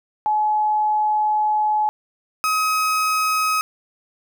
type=tone pair in turn; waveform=sine / 35% pulse; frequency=851 / 1268.1 Hz; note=G#5 / D#6; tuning=+42 / +33 cents; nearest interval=perfect fifth; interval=691 cents; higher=second; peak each=-16 dBFS; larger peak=neither; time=0.26-1.89 / 2.44-3.61 s; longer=first; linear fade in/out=0 ms; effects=none